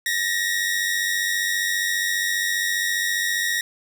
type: tone pair together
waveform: sawtooth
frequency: 1805.1 / 1900 Hz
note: A6 / A#6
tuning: +44 / +33 cents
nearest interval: minor second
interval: 89 cents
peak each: -23 / -19 dBFS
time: 0.06-3.61 s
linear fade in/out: 2 ms
effects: none